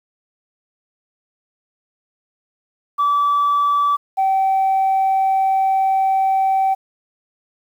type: tone pair in turn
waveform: sine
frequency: 1154 / 770.2 Hz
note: D6 / G5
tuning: -31 / -31 cents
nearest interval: perfect fifth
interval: 700 cents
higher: first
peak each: -12 dBFS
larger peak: neither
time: 2.98-3.97 / 4.17-6.75 s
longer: second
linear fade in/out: 20 ms
effects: tanh soft clip ceiling -11 dBFS + 8-bit